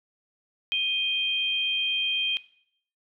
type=tone pair together; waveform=sine; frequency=2489 / 3174 Hz; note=D#7 / G7; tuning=0 / +21 cents; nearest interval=major third; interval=421 cents; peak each=-28 / -24 dBFS; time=0.72-2.37 s; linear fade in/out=0 ms; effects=noise-tail reverb RT60 0.6 s tail -17 dB re dry